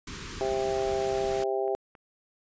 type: band-stop noise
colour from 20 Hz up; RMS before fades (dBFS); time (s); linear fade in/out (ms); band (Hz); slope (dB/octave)
pink; -39; 0.07-1.44; 5; 450 to 1000; 48
type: harmonic tone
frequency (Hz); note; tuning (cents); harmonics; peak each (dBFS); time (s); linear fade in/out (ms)
132.2; C3; +18; 3 / 4 / 5 / 6; -28 / -34 / -32 / -34; 0.41-1.75; 0
type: clicks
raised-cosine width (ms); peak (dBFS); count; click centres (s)
0.5; -28 / -37 / -36; 3; 1.424 / 1.679 / 1.952
effects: resampled to 16000 Hz